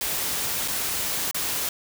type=noise with dropouts; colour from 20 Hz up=white; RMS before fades=-27 dBFS; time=0.01-1.69 s; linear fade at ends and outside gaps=2 ms; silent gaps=0.678-0.682 / 1.312-1.345 s; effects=none